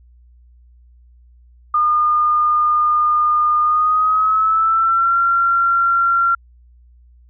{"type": "tone with pitch glide", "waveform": "sine", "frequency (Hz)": [1216, 1372.8], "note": ["D#6", "F6"], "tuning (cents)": [-40, -30], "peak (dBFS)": -12, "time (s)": [1.74, 6.35], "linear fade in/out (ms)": 5, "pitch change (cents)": 210, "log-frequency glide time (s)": [3.61, 5.16], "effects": ["added 60 Hz sine -45 dBFS peak until 7.29 s"]}